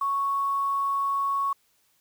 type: tone with quantisation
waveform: sine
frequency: 1108.7 Hz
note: C#6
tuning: in tune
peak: -23 dBFS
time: 0.01-1.53 s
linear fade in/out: 5 ms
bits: 8
effects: white hiss -67 dBFS RMS until 2 s